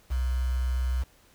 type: tone with quantisation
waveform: sine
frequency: 63.2 Hz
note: B1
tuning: 41 cents sharp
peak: -24 dBFS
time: 0.1-1.04 s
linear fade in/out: 20 ms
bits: 7
effects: pink hiss -60 dBFS RMS until 1.34 s